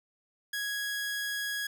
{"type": "tone", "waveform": "sawtooth", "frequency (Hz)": 1661.2, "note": "G#6", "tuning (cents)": 0, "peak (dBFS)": -28, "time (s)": [0.53, 1.67], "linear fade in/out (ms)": 5, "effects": []}